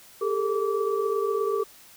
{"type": "tone cluster", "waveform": "sine", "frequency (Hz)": [400.9, 432.5, 449, 1158], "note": ["G4", "A4", "A4", "D6"], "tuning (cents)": [39, -30, 35, -25], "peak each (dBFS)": [-26, -35, -27, -31], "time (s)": [0.21, 1.64], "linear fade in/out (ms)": 10, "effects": ["white hiss -51 dBFS RMS until 1.96 s"]}